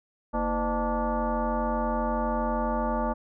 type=tone with frequency modulation; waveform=sine; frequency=325.2 Hz; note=E4; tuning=23 cents flat; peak=-24 dBFS; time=0.33-3.14 s; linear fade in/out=20 ms; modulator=279 Hz; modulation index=2.8; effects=none